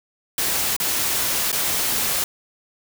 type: noise with dropouts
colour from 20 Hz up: white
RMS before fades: -22 dBFS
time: 0.38-2.24 s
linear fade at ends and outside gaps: 2 ms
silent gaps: 0.765-0.8 / 1.517-1.527 s
effects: none